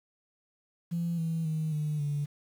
sine tone with pitch steps, 170 / 163.45 / 157.16 / 151.1 / 145.28 Hz, F3 / E3 / D#3 / D3 / D3, -46 / -14 / +18 / +50 / -18 cents, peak -27 dBFS, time 0.91-2.26 s, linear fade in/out 20 ms, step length 270 ms, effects tanh soft clip ceiling -24 dBFS + 9-bit

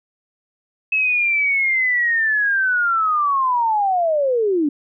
sine linear sweep, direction down, 2596 to 277.2 Hz, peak -15 dBFS, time 0.92-4.69 s, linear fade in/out 5 ms, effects none

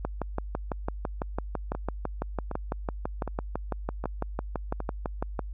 two click trains, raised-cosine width 1 ms, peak -15 / -19 dBFS, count 33 / 5, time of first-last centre 0.05-5.392 / 1.75-4.803 s, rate 5.99 / 1.31 Hz, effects added 50 Hz sine -34 dBFS peak until 5.53 s

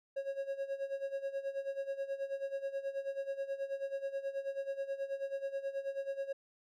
triangle tone with tremolo, 548 Hz, C#5, 20 cents flat, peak -31 dBFS, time 0.16-6.33 s, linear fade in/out 10 ms, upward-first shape sine, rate 9.3 Hz, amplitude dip 80%, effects none

